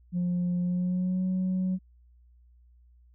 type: tone with pitch glide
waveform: sine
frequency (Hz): 177.2 to 185.58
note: F3 to F#3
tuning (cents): +25 to +5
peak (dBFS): -23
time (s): 0.12-1.79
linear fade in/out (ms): 50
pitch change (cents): +80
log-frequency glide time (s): 0.61-1.24
effects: tanh soft clip ceiling -23 dBFS + added 60 Hz sine -55 dBFS peak until 3.14 s